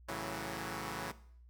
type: chord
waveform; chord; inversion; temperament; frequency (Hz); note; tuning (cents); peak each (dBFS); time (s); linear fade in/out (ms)
5% pulse; F# minor seventh; first; equal; 110 / 138.59 / 164.81 / 185; A2 / C#3 / E3 / F#3; 0 / 0 / 0 / 0; -33; 0.08-1.12; 10
effects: noise-tail reverb RT60 0.6 s tail -17 dB re dry + added 60 Hz sine -55 dBFS peak until 1.49 s